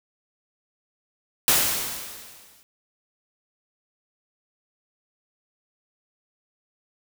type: noise with exponential decay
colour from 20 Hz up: white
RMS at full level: -17 dBFS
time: 1.48-2.63 s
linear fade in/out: 0 ms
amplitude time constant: 250 ms
effects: none